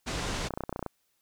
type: low-pass noise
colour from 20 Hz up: pink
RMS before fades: -33 dBFS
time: 0.06-0.49 s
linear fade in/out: 20 ms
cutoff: 7800 Hz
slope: 24 dB/octave
type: clicks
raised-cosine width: 1 ms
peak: -19 dBFS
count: 11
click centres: 0.507 / 0.538 / 0.575 / 0.607 / 0.637 / 0.694 / 0.727 / 0.761 / 0.793 / 0.827 / 0.863 s
effects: white hiss -74 dBFS RMS until 1.21 s